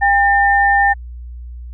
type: tone pair together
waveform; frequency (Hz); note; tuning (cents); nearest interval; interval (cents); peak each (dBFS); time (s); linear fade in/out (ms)
sine; 801 / 1802.7; G5 / A6; +37 / +42; octave + major second; 1405; -12 / -13; 0.01-0.94; 20
effects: added 60 Hz sine -28 dBFS peak until 1.73 s

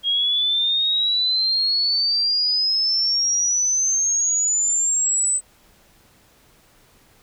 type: exponential sweep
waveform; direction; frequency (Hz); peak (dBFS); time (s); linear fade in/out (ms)
sine; up; 3255 to 8100; -17; 0.03-5.41; 50
effects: pink hiss -55 dBFS RMS until 7.22 s

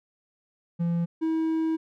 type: tone pair in turn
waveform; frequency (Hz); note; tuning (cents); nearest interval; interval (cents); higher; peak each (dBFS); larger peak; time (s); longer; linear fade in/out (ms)
triangle; 170.3 / 321.5; F3 / E4; -43 / -43; major seventh; 1100; second; -21 / -21; neither; 0.79-1.06 / 1.21-1.77; second; 20
effects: none

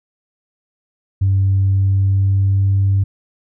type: tone with pitch glide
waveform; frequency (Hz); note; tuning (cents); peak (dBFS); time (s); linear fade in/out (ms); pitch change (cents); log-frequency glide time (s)
sine; 96.9 to 97.97; G2 to G2; -20 to -1; -10; 1.21-3.04; 10; +19; 1.6-2.72
effects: tanh soft clip ceiling -8 dBFS

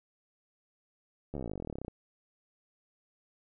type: slowing click train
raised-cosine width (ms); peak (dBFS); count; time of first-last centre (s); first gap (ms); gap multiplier
2; -25; 26; 1.34-1.881; 13; 1.04
effects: none

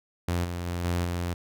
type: tone with level steps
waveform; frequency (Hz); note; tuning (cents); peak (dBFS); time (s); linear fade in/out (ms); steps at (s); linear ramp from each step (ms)
sawtooth; 87.31; F2; 0; -21 / -27 / -25 / -21 / -24; 0.28-1.34; 5; 0.44 / 0.66 / 0.84 / 1.04; 10
effects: none

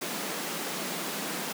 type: high-pass noise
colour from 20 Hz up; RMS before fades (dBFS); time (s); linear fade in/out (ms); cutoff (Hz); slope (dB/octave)
pink; -34; 0.01-1.53; 10; 160; 96
effects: none

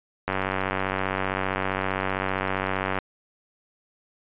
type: click train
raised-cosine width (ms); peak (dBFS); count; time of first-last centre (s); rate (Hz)
0.5; -10; 259; 0.28-2.987; 95.3
effects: resampled to 8000 Hz

